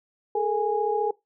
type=tone cluster; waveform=sine; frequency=418.9 / 453.4 / 826 Hz; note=G#4 / A#4 / G#5; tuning=+15 / -48 / -10 cents; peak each=-26 dBFS; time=0.35-1.11 s; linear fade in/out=5 ms; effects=noise-tail reverb RT60 0.2 s tail -22 dB re dry